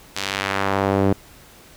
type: tone with band-pass filter sweep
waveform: sawtooth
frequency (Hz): 98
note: G2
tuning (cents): 0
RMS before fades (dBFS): -21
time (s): 0.16-1.13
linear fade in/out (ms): 5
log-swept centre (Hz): 4600 to 330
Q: 0.9
effects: pink hiss -47 dBFS RMS until 1.76 s